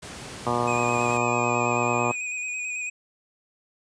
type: noise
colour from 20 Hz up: pink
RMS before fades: -38 dBFS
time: 0.02-1.18 s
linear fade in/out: 10 ms
type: harmonic tone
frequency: 120.6 Hz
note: B2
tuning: 41 cents flat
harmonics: 1 / 2 / 3 / 4 / 5 / 6 / 7 / 8 / 9 / 10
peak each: -31 / -31 / -31 / -31 / -31 / -31 / -31 / -31 / -31 / -31 dBFS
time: 0.46-2.12 s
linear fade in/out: 10 ms
type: tone with vibrato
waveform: square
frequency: 2489 Hz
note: D#7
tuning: in tune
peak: -29 dBFS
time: 0.67-2.9 s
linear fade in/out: 10 ms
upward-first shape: square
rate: 9.1 Hz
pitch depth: 23 cents each way
type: linear sweep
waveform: 5% pulse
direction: down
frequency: 698.5 to 246.9 Hz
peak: -35 dBFS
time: 0.97-2.17 s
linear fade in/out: 50 ms
effects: high-pass 80 Hz 12 dB/octave + resampled to 22050 Hz